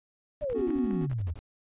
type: exponential sweep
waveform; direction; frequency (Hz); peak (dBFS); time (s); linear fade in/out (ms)
sine; down; 623 to 77.78; -28; 0.41-1.34; 20
type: noise bursts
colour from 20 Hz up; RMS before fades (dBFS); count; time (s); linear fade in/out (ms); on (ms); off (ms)
brown; -42; 12; 0.41-1.39; 0; 34; 52
type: click train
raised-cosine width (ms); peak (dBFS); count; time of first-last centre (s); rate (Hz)
0.5; -30; 4; 0.5-1.115; 4.88
type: chord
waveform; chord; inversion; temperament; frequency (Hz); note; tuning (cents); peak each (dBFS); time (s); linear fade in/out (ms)
triangle; B suspended second; none; equal; 246.9 / 277.2 / 370; B3 / C#4 / F#4; 0 / 0 / 0; -32; 0.54-1.07; 20
effects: resampled to 8000 Hz